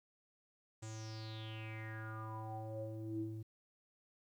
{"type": "tone with low-pass filter sweep", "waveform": "square", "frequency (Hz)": 110, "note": "A2", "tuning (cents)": 0, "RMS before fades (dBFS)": -45, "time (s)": [0.82, 3.43], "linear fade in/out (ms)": 10, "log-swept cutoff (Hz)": [7600, 240], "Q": 7.6, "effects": ["12-bit"]}